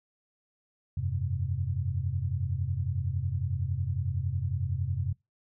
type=chord; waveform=sine; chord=F suspended second; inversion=none; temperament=just; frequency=87.31 / 98.22 / 130.96 Hz; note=F2 / G2 / C3; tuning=0 / +4 / +2 cents; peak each=-32 dBFS; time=0.97-5.13 s; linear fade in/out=5 ms; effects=noise-tail reverb RT60 0.2 s tail -23 dB re dry